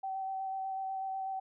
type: tone with vibrato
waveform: sine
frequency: 768 Hz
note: G5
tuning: 36 cents flat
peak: -34 dBFS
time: 0.03-1.4 s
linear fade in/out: 10 ms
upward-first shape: square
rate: 8.1 Hz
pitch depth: 11 cents each way
effects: none